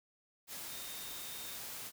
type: tone in noise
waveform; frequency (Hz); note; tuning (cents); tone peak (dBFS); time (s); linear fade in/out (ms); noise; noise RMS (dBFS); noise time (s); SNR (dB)
sine; 3675; A#7; -25; -51; 0.67-1.59; 50; white; -45; 0.47-1.92; -9
effects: none